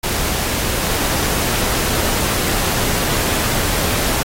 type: noise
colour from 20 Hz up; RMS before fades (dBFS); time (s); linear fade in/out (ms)
pink; -19; 0.03-4.23; 10
effects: AAC 48 kbps